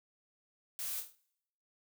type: noise with echo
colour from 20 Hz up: blue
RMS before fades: -40 dBFS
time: 0.79-1 s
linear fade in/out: 0 ms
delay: 25 ms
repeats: 6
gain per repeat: -5 dB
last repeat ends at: 1.15 s
effects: noise-tail reverb RT60 0.8 s tail -24 dB re dry